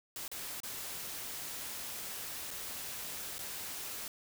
white noise with dropouts, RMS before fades -42 dBFS, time 0.16-4.08 s, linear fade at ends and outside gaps 2 ms, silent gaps 0.28-0.315 / 0.603-0.633 / 2.507-2.511 / 3.383-3.39 s, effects none

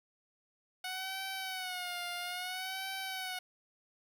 10% pulse tone with vibrato, 736 Hz, F#5, 9 cents flat, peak -29 dBFS, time 0.84-3.39 s, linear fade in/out 5 ms, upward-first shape sine, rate 0.6 Hz, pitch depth 78 cents each way, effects 11-bit

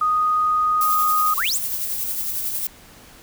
sine tone, 1242 Hz, D#6, 3 cents flat, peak -16 dBFS, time 0.01-1.34 s, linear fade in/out 5 ms
violet noise with tremolo, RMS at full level -24 dBFS, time 0.81-2.67 s, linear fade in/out 2 ms, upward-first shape sine, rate 11 Hz, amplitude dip 35%
sine exponential sweep, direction up, 991 to 9670 Hz, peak -20 dBFS, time 1.37-1.58 s, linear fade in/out 10 ms
effects pink hiss -46 dBFS RMS until 3.22 s

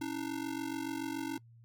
square ring-modulated tone, 299.3 Hz, D4, 33 cents sharp, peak -33 dBFS, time 0.01-1.38 s, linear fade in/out 5 ms, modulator 23.5 Hz, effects noise-tail reverb RT60 0.1 s tail -22 dB re dry + added 116 Hz sine -55 dBFS peak until 1.64 s

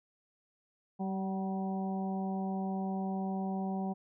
harmonic tone with a mistuned harmonic, 192.4 Hz, G3, 32 cents flat, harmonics 1 / 2 / 3 / 4 / 5, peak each -33 / -43 / -47 / -40 / -49 dBFS, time 0.99-3.94 s, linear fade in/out 20 ms, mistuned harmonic 4, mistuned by -22 cents, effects none

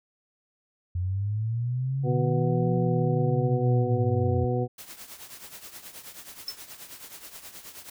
sine linear two-way sweep, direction up then down, 87.31 to 172.6 to 87.31 Hz, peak -25 dBFS, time 0.95-4.45 s, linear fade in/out 5 ms, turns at 2.76 s
harmonic tone, 123.47 Hz, B2, in tune, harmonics 1 / 2 / 3 / 4 / 6, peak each -26 / -32 / -31 / -30 / -35 dBFS, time 2.03-4.68 s, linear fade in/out 50 ms
white noise with tremolo, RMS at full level -41 dBFS, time 4.78-7.9 s, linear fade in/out 5 ms, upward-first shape triangle, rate 9.4 Hz, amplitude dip 75%
triangle tone with exponential decay, 5290 Hz, E8, 5 cents sharp, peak -25 dBFS, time 6.48-6.58 s, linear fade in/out 2 ms, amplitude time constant 20 ms
effects none

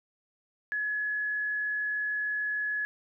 sine tone with frequency modulation, 1695 Hz, G#6, 35 cents sharp, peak -28 dBFS, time 0.72-2.85 s, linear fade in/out 0 ms, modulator 53.5 Hz, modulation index 0.24, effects none

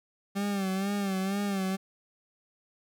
40% pulse tone with vibrato, 196 Hz, G3, in tune, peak -27 dBFS, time 0.35-1.77 s, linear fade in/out 20 ms, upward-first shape sine, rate 2.1 Hz, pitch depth 67 cents each way, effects none

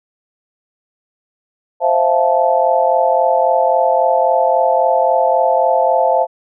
sine chord, F major seventh, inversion second, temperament just, 523.8 / 654.8 / 698.5 / 873.1 Hz, C5 / E5 / F5 / A5, +2 / -12 / 0 / -14 cents, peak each -16 dBFS, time 1.8-6.27 s, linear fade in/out 50 ms, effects none

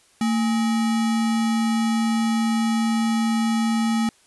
sine tone with sample-and-hold, 225.6 Hz, A3, 44 cents sharp, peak -18 dBFS, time 0.21-4.09 s, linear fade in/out 2 ms, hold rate 1050 Hz, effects white hiss -57 dBFS RMS until 4.26 s + resampled to 24000 Hz

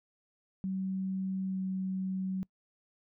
sine tone with pitch glide, 190 to 188.69 Hz, F#3 to F#3, +46 to +34 cents, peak -31 dBFS, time 0.64-2.43 s, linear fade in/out 0 ms, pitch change -12 cents, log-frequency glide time 1.46-1.6 s, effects noise-tail reverb RT60 0.1 s tail -25 dB re dry

